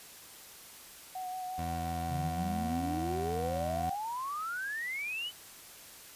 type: tone with vibrato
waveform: sine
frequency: 740 Hz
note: F#5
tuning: in tune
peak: -36 dBFS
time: 1.15-3.95 s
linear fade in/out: 5 ms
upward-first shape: sine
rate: 5.7 Hz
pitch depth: 18 cents each way
type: tone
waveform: 20% pulse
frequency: 83.5 Hz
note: E2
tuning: 23 cents sharp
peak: -31 dBFS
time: 1.58-3.9 s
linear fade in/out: 5 ms
type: exponential sweep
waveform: sine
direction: up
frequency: 130 to 3072 Hz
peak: -34 dBFS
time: 2.08-5.32 s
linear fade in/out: 50 ms
effects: white hiss -51 dBFS RMS until 6.15 s + resampled to 32000 Hz